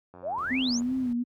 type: click train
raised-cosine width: 1 ms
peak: -33 dBFS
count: 62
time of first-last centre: 0.14-0.82 s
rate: 89.7 Hz
type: exponential sweep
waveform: sine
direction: up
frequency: 493.9 to 7220 Hz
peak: -28 dBFS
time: 0.22-0.81 s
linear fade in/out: 50 ms
type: noise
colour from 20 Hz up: brown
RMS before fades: -44 dBFS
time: 0.38-1.13 s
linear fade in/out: 2 ms
type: tone with vibrato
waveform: sine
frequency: 249.7 Hz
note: B3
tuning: 19 cents sharp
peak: -25 dBFS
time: 0.5-1.24 s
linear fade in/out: 20 ms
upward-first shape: sine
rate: 2.7 Hz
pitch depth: 83 cents each way
effects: high-pass 80 Hz 12 dB/octave